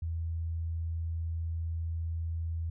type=tone; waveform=sine; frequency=82.41 Hz; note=E2; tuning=in tune; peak=-31 dBFS; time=0.02-2.7 s; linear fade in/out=5 ms; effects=none